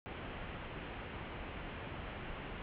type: low-pass noise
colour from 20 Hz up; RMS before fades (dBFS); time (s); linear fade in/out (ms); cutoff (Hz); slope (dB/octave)
pink; -45; 0.06-2.62; 0; 3100; 48
effects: none